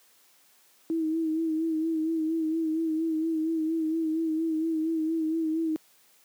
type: tone with vibrato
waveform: sine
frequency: 320.8 Hz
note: E4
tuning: 47 cents flat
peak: -24 dBFS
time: 0.9-5.76 s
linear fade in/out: 0 ms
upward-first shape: sine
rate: 4.3 Hz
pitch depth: 44 cents each way
effects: white hiss -61 dBFS RMS until 6.24 s + high-pass 200 Hz 12 dB/octave